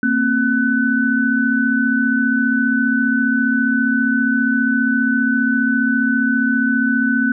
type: tone cluster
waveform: sine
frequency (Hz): 229.9 / 264.8 / 1501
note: A#3 / C4 / F#6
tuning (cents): -24 / +21 / +24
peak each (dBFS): -18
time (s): 0.03-7.32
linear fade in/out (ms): 2
effects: none